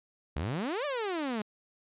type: exponential two-way sweep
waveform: sawtooth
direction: up then down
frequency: 65.41 to 610 to 203.2 Hz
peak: -27 dBFS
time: 0.36-1.42 s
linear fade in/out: 5 ms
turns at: 0.85 s
effects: resampled to 8000 Hz